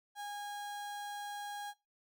35% pulse tone, 820 Hz, G#5, 22 cents flat, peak -39 dBFS, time 0.15-1.74 s, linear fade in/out 50 ms, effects noise-tail reverb RT60 0.2 s tail -18 dB re dry

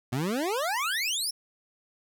25% pulse exponential sweep, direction up, 116.54 to 5588 Hz, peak -23 dBFS, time 0.12-1.31 s, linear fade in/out 10 ms, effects none

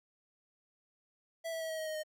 square tone with pitch steps, 659.3 / 652.1 / 645 / 637.9 / 631 / 624.1 / 617.3 Hz, E5 / E5 / E5 / D#5 / D#5 / D#5 / D#5, 0 / -19 / -38 / +43 / +24 / +5 / -14 cents, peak -37 dBFS, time 1.44-2.035 s, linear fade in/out 20 ms, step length 85 ms, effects none

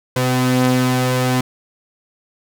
sawtooth tone pair together, 127.41 / 253.8 Hz, C3 / B3, -46 / +47 cents, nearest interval octave, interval 1193 cents, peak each -13 dBFS, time 0.16-1.41 s, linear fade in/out 5 ms, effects none

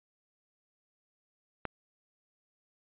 click, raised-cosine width 0.5 ms, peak -18 dBFS, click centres 1.653 s, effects resampled to 8000 Hz

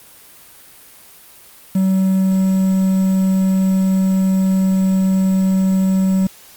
triangle tone with quantisation, 190 Hz, F#3, 46 cents sharp, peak -10 dBFS, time 1.75-6.27 s, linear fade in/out 5 ms, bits 6, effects white hiss -43 dBFS RMS until 6.56 s + Opus 32 kbps

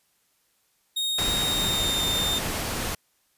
40% pulse tone with pitch glide, 3726 to 3624 Hz, A#7 to A#7, -2 to -50 cents, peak -23 dBFS, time 0.96-2.39 s, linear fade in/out 10 ms, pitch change -48 cents, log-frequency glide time 1.42-2.07 s
pink noise, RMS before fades -29 dBFS, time 1.18-2.95 s, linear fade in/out 5 ms
effects white hiss -68 dBFS RMS until 3.37 s + resampled to 32000 Hz

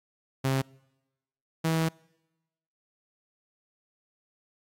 sawtooth tone pair in turn, 133.9 / 161.88 Hz, C3 / E3, +40 / -31 cents, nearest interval minor third, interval 329 cents, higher second, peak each -20 dBFS, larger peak neither, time 0.44-0.62 / 1.64-1.89 s, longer second, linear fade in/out 10 ms, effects noise-tail reverb RT60 1.0 s tail -26 dB re dry + AAC 48 kbps

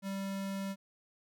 square tone, 195.3 Hz, G3, 6 cents flat, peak -36 dBFS, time 0.02-0.76 s, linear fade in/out 50 ms, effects none

